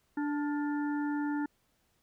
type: harmonic tone with a mistuned harmonic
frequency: 293.3 Hz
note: D4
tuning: 2 cents flat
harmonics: 1 / 3 / 5 / 6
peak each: -30 / -40 / -44 / -46 dBFS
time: 0.17-1.46 s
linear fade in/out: 5 ms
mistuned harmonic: 5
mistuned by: -59 cents
effects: pink hiss -73 dBFS RMS until 2.02 s